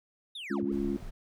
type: linear two-way sweep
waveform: triangle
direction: down then up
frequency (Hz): 3796 to 77.78 to 478.7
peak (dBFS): -37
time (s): 0.35-0.72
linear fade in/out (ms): 5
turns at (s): 0.63
type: harmonic tone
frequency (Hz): 69.4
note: C#2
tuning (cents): +3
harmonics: 3 / 4 / 5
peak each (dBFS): -32 / -33 / -33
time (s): 0.5-0.97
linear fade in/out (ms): 10
type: noise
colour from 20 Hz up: brown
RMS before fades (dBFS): -41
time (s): 0.71-1.11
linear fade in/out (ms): 20
effects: none